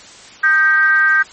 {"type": "tone with frequency modulation", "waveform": "sine", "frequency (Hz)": 1568, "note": "G6", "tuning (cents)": 0, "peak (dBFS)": -9, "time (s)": [0.43, 1.23], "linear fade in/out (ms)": 10, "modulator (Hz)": 330, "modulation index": 0.62, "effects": ["white hiss -39 dBFS RMS until 1.32 s", "MP3 32 kbps"]}